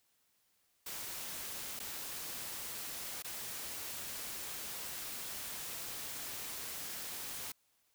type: noise with dropouts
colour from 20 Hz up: white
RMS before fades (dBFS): -43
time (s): 0.86-7.52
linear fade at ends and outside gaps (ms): 5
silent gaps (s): 1.793-1.799 / 3.224-3.244
effects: white hiss -75 dBFS RMS until 7.94 s